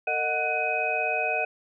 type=tone cluster; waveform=sine; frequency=454.4 / 619 / 735 / 1489 / 2517 Hz; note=A#4 / D#5 / F#5 / F#6 / D#7; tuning=-44 / -9 / -12 / +11 / +19 cents; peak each=-34 / -31 / -29 / -35 / -27 dBFS; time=0.07-1.45 s; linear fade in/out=5 ms; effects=none